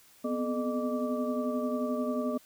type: tone cluster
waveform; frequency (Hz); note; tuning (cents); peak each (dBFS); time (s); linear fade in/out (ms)
sine; 246.6 / 257.9 / 431.1 / 609 / 1162; B3 / C4 / A4 / D#5 / D6; -2 / -25 / -35 / -37 / -19; -31 / -38 / -37 / -34 / -40; 0.24-2.38; 10
effects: white hiss -59 dBFS RMS until 2.45 s